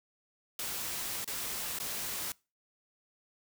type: noise with dropouts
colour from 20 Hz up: white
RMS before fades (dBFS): -37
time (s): 0.59-2.32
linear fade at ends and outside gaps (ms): 2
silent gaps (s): 1.245-1.276 / 1.788-1.8
effects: noise-tail reverb RT60 0.3 s tail -24 dB re dry